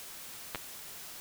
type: clicks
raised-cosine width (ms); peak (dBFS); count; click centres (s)
0.3; -17 / -21; 2; 0.548 / 0.557
effects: white hiss -46 dBFS RMS until 1.2 s